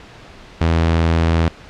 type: tone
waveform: sawtooth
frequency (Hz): 82.41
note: E2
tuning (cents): 0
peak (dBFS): -9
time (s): 0.61-1.48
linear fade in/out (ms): 0
effects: pink hiss -40 dBFS RMS until 1.69 s + low-pass 4000 Hz 12 dB/octave